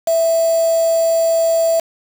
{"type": "tone with quantisation", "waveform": "sine", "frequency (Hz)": 659.3, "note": "E5", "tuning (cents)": 0, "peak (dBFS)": -12, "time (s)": [0.07, 1.8], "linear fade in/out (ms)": 5, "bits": 4, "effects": []}